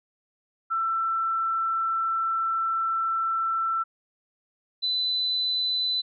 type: tone pair in turn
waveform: sine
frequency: 1337 / 4006 Hz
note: E6 / B7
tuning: +24 / +24 cents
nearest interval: octave + perfect fifth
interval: 1900 cents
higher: second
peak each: -23 dBFS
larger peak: neither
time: 0.7-3.84 / 4.82-6.02 s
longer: first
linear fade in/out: 20 ms
effects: none